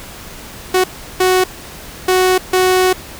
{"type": "tone bursts at uneven times", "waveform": "sawtooth", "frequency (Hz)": 370, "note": "F#4", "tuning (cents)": 0, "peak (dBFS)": -6, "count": 4, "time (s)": [[0.74, 0.84], [1.2, 1.44], [2.08, 2.38], [2.53, 2.93]], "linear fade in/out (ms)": 5, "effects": ["pink hiss -33 dBFS RMS until 3.19 s"]}